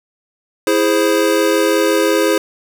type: chord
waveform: square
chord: E augmented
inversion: none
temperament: equal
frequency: 329.6 / 415.3 / 523.3 Hz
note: E4 / G#4 / B#4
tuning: 0 / 0 / 0 cents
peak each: -17 dBFS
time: 0.67-2.38 s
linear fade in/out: 2 ms
effects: none